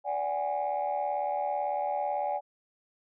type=tone cluster; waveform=sine; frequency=582 / 746 / 824 Hz; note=D5 / F#5 / G#5; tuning=-16 / +14 / -14 cents; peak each=-32 / -32 / -30 dBFS; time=0.04-2.41 s; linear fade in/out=50 ms; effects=tanh soft clip ceiling -22 dBFS